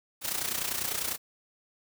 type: noise with amplitude modulation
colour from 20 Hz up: white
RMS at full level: -29 dBFS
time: 0.21-1.18 s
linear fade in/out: 50 ms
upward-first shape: sine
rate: 30 Hz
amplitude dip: 70%
effects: none